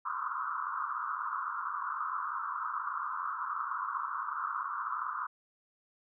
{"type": "band-pass noise", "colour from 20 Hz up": "white", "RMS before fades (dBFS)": -36, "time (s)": [0.05, 5.27], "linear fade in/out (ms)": 10, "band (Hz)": [1000, 1400], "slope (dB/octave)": 96, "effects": []}